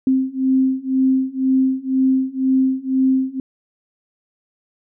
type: beating tone pair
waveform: sine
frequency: 261.7 / 263.7 Hz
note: C4 / C4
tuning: 0 / +14 cents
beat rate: 2 Hz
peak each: -18 / -17 dBFS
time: 0.07-3.4 s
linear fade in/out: 2 ms
effects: none